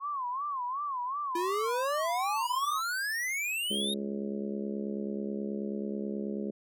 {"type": "tone with vibrato", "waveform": "sine", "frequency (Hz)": 1071, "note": "C6", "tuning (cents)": 40, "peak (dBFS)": -31, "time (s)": [0, 2.82], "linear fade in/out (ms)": 50, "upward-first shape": "sine", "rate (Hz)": 2.7, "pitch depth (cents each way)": 170}
{"type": "exponential sweep", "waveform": "square", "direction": "up", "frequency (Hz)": [340, 3783], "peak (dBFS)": -31, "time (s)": [1.35, 3.94], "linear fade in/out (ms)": 5}
{"type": "harmonic tone", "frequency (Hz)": 69.3, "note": "C#2", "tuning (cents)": 0, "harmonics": [3, 4, 5, 6, 7, 8, 9], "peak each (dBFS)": [-34, -45, -40, -39, -49, -44, -53], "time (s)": [3.7, 6.51], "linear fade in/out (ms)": 10}
{"effects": []}